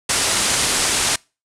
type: low-pass noise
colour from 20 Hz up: white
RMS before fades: -19 dBFS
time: 0.09-1.16 s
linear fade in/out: 5 ms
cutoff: 10000 Hz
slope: 48 dB/octave
effects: noise-tail reverb RT60 0.3 s tail -26 dB re dry